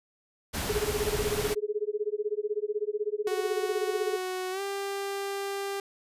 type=noise; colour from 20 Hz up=pink; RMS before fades=-32 dBFS; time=0.53-1.55 s; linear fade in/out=20 ms
type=tone with tremolo; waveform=sine; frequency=420 Hz; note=G#4; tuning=19 cents sharp; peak=-24 dBFS; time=0.69-4.17 s; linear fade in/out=10 ms; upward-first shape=sine; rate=16 Hz; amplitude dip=100%
type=tone with pitch glide; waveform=sawtooth; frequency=370 to 396.6 Hz; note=F#4 to G4; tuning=0 to +20 cents; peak=-27 dBFS; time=3.27-5.8 s; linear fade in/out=2 ms; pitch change=+120 cents; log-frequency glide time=4.51-4.61 s
effects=resampled to 32000 Hz